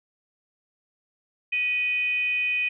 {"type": "tone with frequency modulation", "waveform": "sine", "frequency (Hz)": 2489, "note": "D#7", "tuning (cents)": 0, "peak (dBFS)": -22, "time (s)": [1.52, 2.69], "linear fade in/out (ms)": 10, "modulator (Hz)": 549, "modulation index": 0.31, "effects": []}